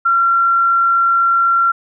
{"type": "tone", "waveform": "sine", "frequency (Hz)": 1368, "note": "F6", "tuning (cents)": -36, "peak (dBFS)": -10, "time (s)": [0.05, 1.72], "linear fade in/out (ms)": 10, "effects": []}